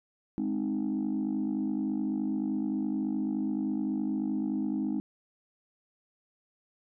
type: chord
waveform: sine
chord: Ab major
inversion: none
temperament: equal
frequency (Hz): 207.7 / 261.6 / 311.1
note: Ab3 / C4 / Eb4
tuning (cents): 0 / 0 / 0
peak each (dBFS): -31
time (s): 0.38-5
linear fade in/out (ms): 0
effects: tanh soft clip ceiling -23 dBFS

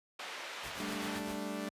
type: band-pass noise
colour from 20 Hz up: white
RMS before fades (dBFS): -44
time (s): 0.19-1.19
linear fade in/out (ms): 5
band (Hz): 510 to 2900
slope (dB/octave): 12
type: noise with tremolo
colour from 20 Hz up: pink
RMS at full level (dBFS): -45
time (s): 0.63-1.39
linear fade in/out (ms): 5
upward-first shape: sine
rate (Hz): 7.8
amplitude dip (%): 85
type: chord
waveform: sawtooth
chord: G suspended second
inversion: none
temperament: equal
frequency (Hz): 196 / 220 / 293.7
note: G3 / A3 / D4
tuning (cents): 0 / 0 / 0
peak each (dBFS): -38 / -38 / -37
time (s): 0.8-1.69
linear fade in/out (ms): 2
effects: high-pass 60 Hz 12 dB/octave + resampled to 32000 Hz

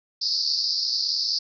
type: band-pass noise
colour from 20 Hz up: pink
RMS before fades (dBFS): -25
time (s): 0.21-1.39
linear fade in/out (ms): 10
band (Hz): 4400 to 5200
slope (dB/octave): 96
effects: none

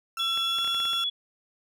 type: tone with pitch glide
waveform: 35% pulse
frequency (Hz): 1347 to 1363.4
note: E6 to F6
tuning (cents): +37 to -42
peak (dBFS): -30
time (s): 0.17-1.04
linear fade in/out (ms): 2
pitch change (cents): +21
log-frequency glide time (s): 0.47-0.65
type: tone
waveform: sine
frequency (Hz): 3386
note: G#7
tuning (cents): +33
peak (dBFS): -25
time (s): 0.19-1.1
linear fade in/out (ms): 10
type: clicks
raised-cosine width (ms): 0.3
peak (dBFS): -24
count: 8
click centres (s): 0.375 / 0.586 / 0.646 / 0.676 / 0.746 / 0.802 / 0.854 / 0.933
effects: none

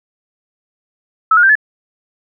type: tone with pitch steps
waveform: sine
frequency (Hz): 1305 / 1431.4 / 1569.9 / 1722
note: E6 / F6 / G6 / A6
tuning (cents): -18 / +42 / +2 / -38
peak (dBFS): -6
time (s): 1.31-1.554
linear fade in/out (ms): 5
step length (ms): 61
effects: none

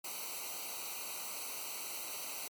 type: noise with comb filter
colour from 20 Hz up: white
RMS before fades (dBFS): -42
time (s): 0.04-2.48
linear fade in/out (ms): 5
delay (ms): 0.58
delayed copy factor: -1
effects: MP3 96 kbps

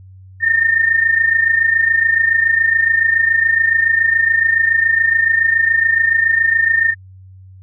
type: tone pair together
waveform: sine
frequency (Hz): 1794 / 1821.1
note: A6 / A#6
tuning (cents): +33 / -41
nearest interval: unison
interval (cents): 26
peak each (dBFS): -17 / -12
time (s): 0.4-6.95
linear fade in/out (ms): 50
effects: added 94 Hz sine -37 dBFS peak until 7.62 s

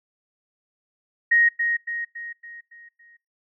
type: tone with echo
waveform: sine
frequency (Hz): 1874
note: A#6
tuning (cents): +9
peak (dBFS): -14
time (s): 1.31-1.49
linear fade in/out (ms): 10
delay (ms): 280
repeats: 6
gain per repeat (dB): -6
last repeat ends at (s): 3.17
effects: noise-tail reverb RT60 0.3 s tail -26 dB re dry

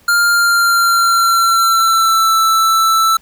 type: tone with pitch glide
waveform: square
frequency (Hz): 1400 to 1324.5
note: F6 to E6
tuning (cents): +4 to +8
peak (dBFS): -10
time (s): 0.08-3.17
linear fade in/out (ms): 5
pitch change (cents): -96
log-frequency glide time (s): 0.31-2.36
effects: pink hiss -50 dBFS RMS until 3.21 s

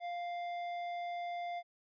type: tone with tanh clipping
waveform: triangle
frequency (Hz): 698.5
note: F5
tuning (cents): 0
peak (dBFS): -39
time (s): 0-1.63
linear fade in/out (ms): 50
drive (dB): 15
effects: resampled to 11025 Hz

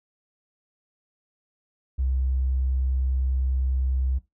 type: tone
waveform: triangle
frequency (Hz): 65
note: C2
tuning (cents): -11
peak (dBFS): -17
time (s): 1.98-4.19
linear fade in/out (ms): 20
effects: noise-tail reverb RT60 0.2 s tail -21 dB re dry + tanh soft clip ceiling -19 dBFS

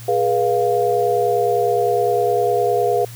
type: chord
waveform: sine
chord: F diminished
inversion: first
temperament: equal with one note detuned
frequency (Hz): 415.3 / 485.1 / 698.5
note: Ab4 / Cb5 / F5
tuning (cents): 0 / -31 / 0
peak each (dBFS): -19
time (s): 0.08-3.05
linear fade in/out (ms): 5
effects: added 117 Hz sine -34 dBFS peak until 3.15 s + white hiss -41 dBFS RMS until 3.15 s

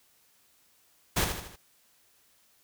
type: noise with echo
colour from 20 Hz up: pink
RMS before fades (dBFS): -26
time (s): 1.16-1.25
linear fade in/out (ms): 10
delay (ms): 78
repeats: 4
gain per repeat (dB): -6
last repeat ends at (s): 1.562
effects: white hiss -65 dBFS RMS until 2.63 s

